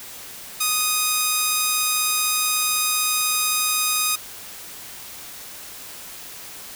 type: tone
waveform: 5% pulse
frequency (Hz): 1244.5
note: D#6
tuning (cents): 0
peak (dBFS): -7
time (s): 0.6-4.16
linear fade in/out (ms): 10
effects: white hiss -38 dBFS RMS until 6.75 s